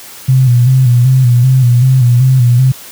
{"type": "tone with vibrato", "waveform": "sine", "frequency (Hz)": 126, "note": "B2", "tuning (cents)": 35, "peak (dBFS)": -4, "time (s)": [0.28, 2.72], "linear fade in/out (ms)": 10, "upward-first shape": "square", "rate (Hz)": 2.6, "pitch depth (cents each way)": 64, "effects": ["white hiss -32 dBFS RMS until 2.91 s", "high-pass 60 Hz 12 dB/octave"]}